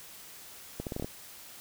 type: accelerating click train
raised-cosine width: 2 ms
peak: -21 dBFS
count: 7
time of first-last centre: 0.8-1.045 s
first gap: 68 ms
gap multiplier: 0.79
effects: white hiss -49 dBFS RMS until 1.6 s